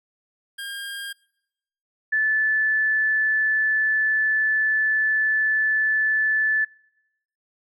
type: tone pair in turn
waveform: 25% pulse / sine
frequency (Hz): 1611 / 1743.5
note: G6 / A6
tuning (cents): +47 / -16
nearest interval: minor second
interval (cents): 137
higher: second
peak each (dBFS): -27 / -18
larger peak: second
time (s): 0.58-1.13 / 2.12-6.65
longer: second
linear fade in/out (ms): 10
effects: noise-tail reverb RT60 0.9 s tail -25 dB re dry